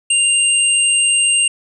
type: tone pair together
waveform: sine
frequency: 2794 / 8450 Hz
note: F7 / C9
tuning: 0 / +16 cents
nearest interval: octave + perfect fifth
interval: 1916 cents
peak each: -14 dBFS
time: 0.1-1.48 s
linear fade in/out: 5 ms
effects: none